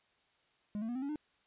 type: tone with pitch steps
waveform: triangle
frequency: 207.7 / 223.9 / 241.4 / 260.2 / 280.5 / 302.3 Hz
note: G#3 / A3 / B3 / C4 / C#4 / D#4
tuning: 0 / +30 / -39 / -9 / +21 / -50 cents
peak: -33 dBFS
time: 0.75-1.158 s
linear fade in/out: 0 ms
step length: 68 ms
effects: white hiss -72 dBFS RMS until 1.46 s + resampled to 8000 Hz